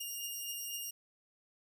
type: beating tone pair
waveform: 10% pulse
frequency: 2830 / 2834 Hz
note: F7 / F7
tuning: +22 / +25 cents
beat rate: 4 Hz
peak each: -31 / -38 dBFS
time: 0-0.91 s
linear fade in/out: 10 ms
effects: none